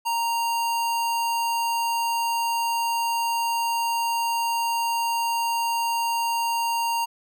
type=tone; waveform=square; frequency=930 Hz; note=A#5; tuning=4 cents flat; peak=-23 dBFS; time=0.05-7.06 s; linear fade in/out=20 ms; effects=none